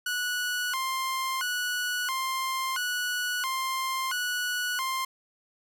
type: tone with vibrato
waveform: sawtooth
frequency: 1244.5 Hz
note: D#6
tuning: in tune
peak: -24 dBFS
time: 0.06-5.05 s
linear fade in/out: 5 ms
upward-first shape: square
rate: 0.74 Hz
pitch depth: 290 cents each way
effects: none